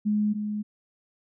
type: tone pair in turn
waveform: sine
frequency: 210 / 210 Hz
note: G#3 / G#3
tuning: +19 / +19 cents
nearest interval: unison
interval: 0 cents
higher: neither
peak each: -21 / -27 dBFS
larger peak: first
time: 0.05-0.34 / 0.34-0.63 s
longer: neither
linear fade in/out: 20 ms
effects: none